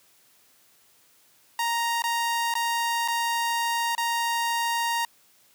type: tone with dropouts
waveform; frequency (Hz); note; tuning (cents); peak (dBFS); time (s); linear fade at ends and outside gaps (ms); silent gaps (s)
sawtooth; 933; A#5; +1; -20; 1.59-5.05; 2; 2.021-2.039 / 2.54-2.552 / 3.078-3.083 / 3.951-3.979
effects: white hiss -60 dBFS RMS until 5.54 s + high-pass 80 Hz 12 dB/octave